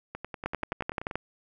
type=two click trains; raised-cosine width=0.5 ms; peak=-14 / -21 dBFS; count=9 / 11; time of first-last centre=0.46-1.156 / 0.15-1.112 s; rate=11.5 / 10.4 Hz; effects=none